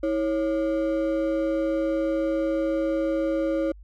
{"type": "ring-modulated tone", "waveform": "triangle", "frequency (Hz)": 437, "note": "A4", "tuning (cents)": -12, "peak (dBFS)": -17, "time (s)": [0.03, 3.72], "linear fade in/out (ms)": 5, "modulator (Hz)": 113, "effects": ["added 50 Hz sine -43 dBFS peak until 3.83 s"]}